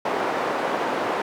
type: band-pass noise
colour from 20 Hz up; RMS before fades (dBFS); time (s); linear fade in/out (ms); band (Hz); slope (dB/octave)
white; -25; 0.05-1.22; 5; 320 to 910; 12
effects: none